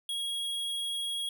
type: tone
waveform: square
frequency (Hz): 3304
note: G#7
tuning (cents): -10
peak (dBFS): -32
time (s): 0.09-1.29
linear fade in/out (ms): 2
effects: none